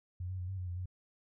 sine tone with pitch steps, 89.9 / 93.2 / 89.8 / 95.7 / 90.9 / 88.2 / 91.4 Hz, F#2 / F#2 / F2 / G2 / F#2 / F2 / F#2, -49 / +13 / +49 / -41 / -30 / +18 / -21 cents, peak -36 dBFS, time 0.2-0.858 s, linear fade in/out 5 ms, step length 94 ms, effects none

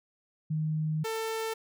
sine / sawtooth tone pair in turn, 155.56 / 445.9 Hz, D#3 / A4, 0 / +23 cents, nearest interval octave + tritone, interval 1823 cents, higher second, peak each -27 dBFS, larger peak neither, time 0.5-1.04 / 1.04-1.54 s, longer first, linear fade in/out 10 ms, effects none

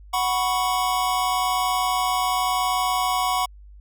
square chord, F# suspended fourth, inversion none, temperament equal, 740 / 987.8 / 1108.7 Hz, F#5 / B5 / C#6, 0 / 0 / 0 cents, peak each -25 / -26 / -26 dBFS, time 0.13-3.46 s, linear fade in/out 10 ms, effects added 50 Hz sine -42 dBFS peak until 3.8 s

